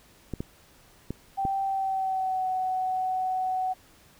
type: clicks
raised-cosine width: 3 ms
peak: -18 dBFS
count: 4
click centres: 0.337 / 0.405 / 1.106 / 1.452 s
type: tone with pitch glide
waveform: sine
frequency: 780 to 746.9 Hz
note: G5 to F#5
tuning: -9 to +16 cents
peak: -25 dBFS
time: 1.37-3.74 s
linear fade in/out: 20 ms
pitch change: -75 cents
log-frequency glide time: 1.63-2.47 s
effects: pink hiss -57 dBFS RMS until 4.19 s